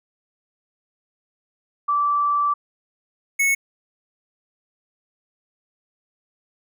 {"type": "tone pair in turn", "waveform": ["sine", "square"], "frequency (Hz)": [1163, 2203], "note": ["D6", "C#7"], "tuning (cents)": [-17, -11], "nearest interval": "major seventh", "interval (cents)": 1106, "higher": "second", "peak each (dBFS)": -17, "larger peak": "neither", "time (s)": [[1.88, 2.54], [3.39, 3.55]], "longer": "first", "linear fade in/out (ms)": 10, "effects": []}